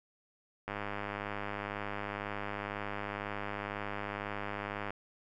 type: click train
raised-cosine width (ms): 0.5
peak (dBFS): -22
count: 432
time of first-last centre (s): 0.68-4.905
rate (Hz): 102
effects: none